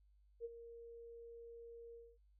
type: tone with ADSR envelope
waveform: sine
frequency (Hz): 466.1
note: A#4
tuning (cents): 0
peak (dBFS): -40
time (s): 0.4-2.18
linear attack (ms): 48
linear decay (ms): 29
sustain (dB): -12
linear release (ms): 240
effects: added 50 Hz sine -67 dBFS peak until 2.39 s